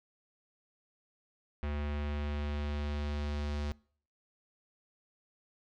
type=tone with low-pass filter sweep; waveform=square; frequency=73.42 Hz; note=D2; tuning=in tune; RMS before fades=-35 dBFS; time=1.63-3.72 s; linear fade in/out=0 ms; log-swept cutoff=2500 to 5000 Hz; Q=1.3; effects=noise-tail reverb RT60 0.5 s tail -24 dB re dry